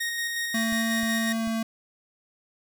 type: tone with tremolo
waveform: sawtooth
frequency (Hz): 1864.7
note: A#6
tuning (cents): 0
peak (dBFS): -23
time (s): 0-1.33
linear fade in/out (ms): 10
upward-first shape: square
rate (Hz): 5.5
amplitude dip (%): 25
type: tone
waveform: square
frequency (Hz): 225.3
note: A3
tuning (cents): +41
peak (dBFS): -26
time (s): 0.54-1.63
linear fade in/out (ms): 5
type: clicks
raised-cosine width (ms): 5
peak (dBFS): -30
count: 3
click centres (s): 0.725 / 1.032 / 1.475
effects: none